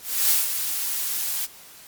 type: noise with ADSR envelope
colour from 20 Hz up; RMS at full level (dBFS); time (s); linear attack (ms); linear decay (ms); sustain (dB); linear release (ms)
blue; -18; 0.02-1.47; 280; 170; -8; 29
effects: white hiss -46 dBFS RMS until 1.87 s + MP3 96 kbps